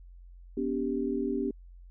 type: chord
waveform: sine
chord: G major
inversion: first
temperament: equal with one note detuned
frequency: 246.9 / 286.3 / 392 Hz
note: B3 / D4 / G4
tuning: 0 / -44 / 0 cents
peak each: -32 dBFS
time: 0.57-1.51 s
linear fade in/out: 5 ms
effects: added 44 Hz sine -47 dBFS peak until 1.9 s